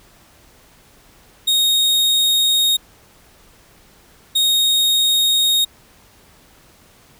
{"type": "tone bursts at uneven times", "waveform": "40% pulse", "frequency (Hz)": 3729, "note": "A#7", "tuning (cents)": 0, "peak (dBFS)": -12, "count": 2, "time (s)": [[1.47, 2.77], [4.35, 5.65]], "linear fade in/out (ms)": 10, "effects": ["pink hiss -50 dBFS RMS until 7.19 s"]}